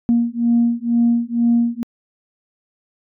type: beating tone pair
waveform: sine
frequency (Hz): 234.4 / 236.5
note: A#3 / A#3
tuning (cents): +10 / +25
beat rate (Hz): 2.1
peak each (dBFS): -16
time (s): 0.09-1.83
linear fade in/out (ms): 0
effects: tanh soft clip ceiling -7 dBFS